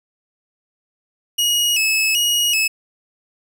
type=tone with vibrato; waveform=sawtooth; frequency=2738 Hz; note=F7; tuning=35 cents flat; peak=-12 dBFS; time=1.38-2.68 s; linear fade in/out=10 ms; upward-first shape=square; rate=1.3 Hz; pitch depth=93 cents each way; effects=none